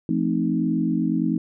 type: chord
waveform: sine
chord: F dominant seventh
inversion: none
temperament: equal with one note detuned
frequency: 171.32 / 220 / 261.6 / 311.1 Hz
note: F3 / A3 / C4 / Eb4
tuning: -33 / 0 / 0 / 0 cents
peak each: -25 dBFS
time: 0.09-1.38 s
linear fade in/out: 2 ms
effects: none